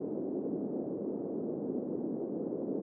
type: band-pass noise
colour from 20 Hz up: pink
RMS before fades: -36 dBFS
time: 0-2.82 s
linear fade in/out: 20 ms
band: 230 to 450 Hz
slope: 24 dB/octave
effects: none